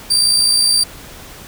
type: tone with amplitude modulation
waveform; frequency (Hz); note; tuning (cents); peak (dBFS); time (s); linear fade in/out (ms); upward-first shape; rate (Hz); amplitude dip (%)
30% pulse; 4685; D8; -5; -6; 0.1-0.84; 10; sine; 59.5; 45
effects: pink hiss -36 dBFS RMS until 1.47 s